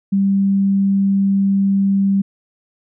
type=tone; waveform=sine; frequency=196.4 Hz; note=G3; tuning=4 cents sharp; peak=-12 dBFS; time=0.12-2.22 s; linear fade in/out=10 ms; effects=none